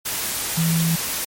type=tone in noise; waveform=sine; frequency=164.81 Hz; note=E3; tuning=in tune; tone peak=-17 dBFS; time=0.57-0.96 s; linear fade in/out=10 ms; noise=white; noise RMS=-25 dBFS; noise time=0.05-1.25 s; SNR=+5 dB; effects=MP3 64 kbps